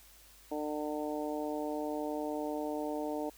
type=harmonic tone; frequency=150.4 Hz; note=D3; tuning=42 cents sharp; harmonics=2 / 3 / 4 / 5 / 6; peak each=-37 / -40 / -39 / -43 / -44 dBFS; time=0.51-3.3 s; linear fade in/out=10 ms; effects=added 50 Hz sine -62 dBFS peak until 3.37 s + white hiss -59 dBFS RMS until 3.37 s